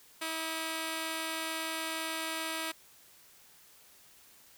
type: tone pair together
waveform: 5% pulse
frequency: 322.2 / 1219 Hz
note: E4 / D#6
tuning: -39 / -36 cents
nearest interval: octave + major seventh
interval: 2303 cents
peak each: -23 / -31 dBFS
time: 0.21-2.72 s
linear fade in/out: 10 ms
effects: white hiss -59 dBFS RMS until 4.57 s